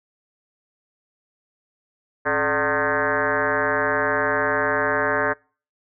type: tone with frequency modulation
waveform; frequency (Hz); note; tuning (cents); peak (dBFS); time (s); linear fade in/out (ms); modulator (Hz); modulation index
sine; 1067; C6; +34; -18; 2.25-5.34; 20; 159; 4.6
effects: noise-tail reverb RT60 0.4 s tail -26 dB re dry